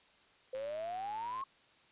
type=exponential sweep; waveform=sine; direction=up; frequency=514 to 1100 Hz; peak=-37 dBFS; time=0.53-1.44 s; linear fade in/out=5 ms
type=click train; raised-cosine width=0.3 ms; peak=-36 dBFS; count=95; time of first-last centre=0.55-1.412 s; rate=109 Hz
effects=white hiss -65 dBFS RMS until 1.91 s + resampled to 8000 Hz